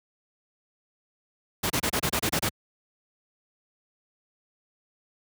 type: noise bursts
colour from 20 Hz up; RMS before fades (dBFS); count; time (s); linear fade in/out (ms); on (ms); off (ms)
pink; -25; 9; 1.63-2.493; 10; 71; 28
effects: high-pass 80 Hz 12 dB/octave